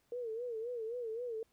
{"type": "tone with vibrato", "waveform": "sine", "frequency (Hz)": 466.2, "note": "A#4", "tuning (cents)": 0, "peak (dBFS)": -37, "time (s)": [0.12, 1.43], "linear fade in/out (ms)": 2, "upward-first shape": "sine", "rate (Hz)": 3.8, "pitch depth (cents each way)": 110, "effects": ["pink hiss -75 dBFS RMS until 1.52 s"]}